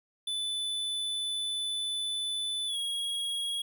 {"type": "tone with pitch glide", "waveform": "square", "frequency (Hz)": [3497, 3306], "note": ["A7", "G#7"], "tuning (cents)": [-11, -9], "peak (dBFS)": -31, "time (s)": [0.27, 3.62], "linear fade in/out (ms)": 5, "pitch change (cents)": -98, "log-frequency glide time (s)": [2.67, 2.77], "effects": []}